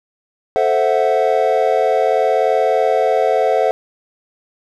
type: chord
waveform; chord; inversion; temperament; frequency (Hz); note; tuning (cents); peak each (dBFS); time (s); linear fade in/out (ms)
triangle; F# half-diminished seventh; first; equal; 440 / 523.3 / 659.3 / 740; A4 / C5 / E5 / F#5; 0 / 0 / 0 / 0; -16; 0.56-3.71; 0
effects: none